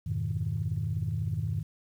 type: chord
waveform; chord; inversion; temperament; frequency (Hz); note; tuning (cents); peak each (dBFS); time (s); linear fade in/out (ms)
sine; F half-diminished seventh; none; equal; 87.31 / 103.83 / 123.47 / 155.56; F2 / Ab2 / Cb3 / Eb3; 0 / 0 / 0 / 0; -35 / -31 / -35 / -33; 0.06-1.63; 10
effects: tanh soft clip ceiling -20 dBFS + 10-bit